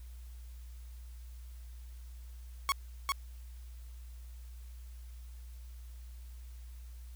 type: tone with echo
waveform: sawtooth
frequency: 1106 Hz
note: C#6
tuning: 4 cents flat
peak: -23 dBFS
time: 2.69-2.72 s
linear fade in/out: 0 ms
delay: 400 ms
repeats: 1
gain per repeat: -2 dB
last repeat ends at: 3.12 s
effects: added 60 Hz sine -45 dBFS peak until 7.15 s + white hiss -64 dBFS RMS until 7.15 s